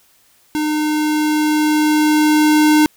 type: tone with level ramp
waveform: square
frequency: 304.3 Hz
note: D#4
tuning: 38 cents flat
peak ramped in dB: -17 to -9 dBFS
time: 0.55-2.86 s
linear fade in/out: 0 ms
effects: white hiss -54 dBFS RMS until 2.96 s